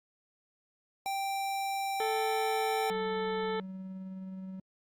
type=tone with pitch glide; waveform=square; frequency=784 to 778.6 Hz; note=G5 to G5; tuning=0 to -12 cents; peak=-32 dBFS; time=1.06-2.9 s; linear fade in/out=0 ms; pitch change=-12 cents; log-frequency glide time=1.81-2.63 s
type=harmonic tone; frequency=440 Hz; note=A4; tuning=in tune; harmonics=1 / 2 / 3 / 4 / 5 / 7 / 8 / 9; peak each=-32 / -38 / -42 / -44 / -46 / -49 / -50 / -51 dBFS; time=2-3.6 s; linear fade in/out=2 ms
type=tone with tremolo; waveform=triangle; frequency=188.9 Hz; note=F#3; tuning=36 cents sharp; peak=-36 dBFS; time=2.9-4.6 s; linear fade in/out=5 ms; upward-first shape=triangle; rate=19 Hz; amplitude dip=25%
effects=Opus 48 kbps